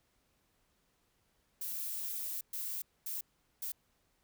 violet noise bursts at uneven times, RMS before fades -39 dBFS, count 4, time 1.61-2.41 / 2.53-2.82 / 3.06-3.21 / 3.62-3.72 s, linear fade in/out 5 ms, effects pink hiss -75 dBFS RMS until 4.23 s

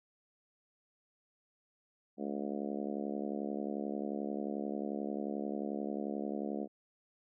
harmonic tone, 71.3 Hz, C#2, 49 cents sharp, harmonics 3 / 4 / 5 / 6 / 7 / 8 / 9 / 10, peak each -39 / -41 / -43 / -45 / -46 / -47 / -48 / -49 dBFS, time 2.17-6.68 s, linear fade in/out 50 ms, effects none

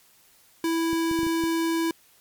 square tone, 329.6 Hz, E4, in tune, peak -23 dBFS, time 0.64-1.91 s, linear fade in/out 2 ms
clicks, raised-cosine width 3 ms, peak -23 dBFS, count 6, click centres 0.931 / 1.113 / 1.19 / 1.232 / 1.267 / 1.438 s
effects white hiss -58 dBFS RMS until 2.2 s + MP3 96 kbps

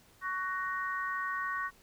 harmonic tone, 373.1 Hz, F#4, 14 cents sharp, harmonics 3 / 4 / 5, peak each -35 / -38 / -37 dBFS, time 0.21-1.71 s, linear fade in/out 50 ms, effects pink hiss -62 dBFS RMS until 1.82 s

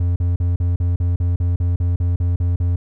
triangle tone bursts, 87.6 Hz, F2, 6 cents sharp, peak -13 dBFS, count 14, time 0-2.76 s, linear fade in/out 5 ms, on 160 ms, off 40 ms, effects none

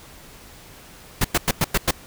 pink noise bursts, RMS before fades -18 dBFS, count 6, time 1.21-1.91 s, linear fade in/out 5 ms, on 35 ms, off 98 ms, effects pink hiss -45 dBFS RMS until 2.06 s

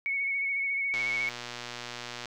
sine tone with vibrato, 2217 Hz, C#7, in tune, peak -27 dBFS, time 0.06-1.29 s, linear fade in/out 0 ms, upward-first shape sine, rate 14 Hz, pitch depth 26 cents each way
click train, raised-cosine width 0.2 ms, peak -20 dBFS, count 159, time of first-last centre 0.94-2.257 s, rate 120 Hz
effects none

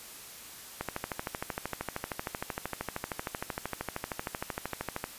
click train, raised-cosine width 0.5 ms, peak -17 dBFS, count 56, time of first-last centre 0.81-5.041 s, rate 13 Hz, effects white hiss -47 dBFS RMS until 5.18 s + resampled to 32000 Hz

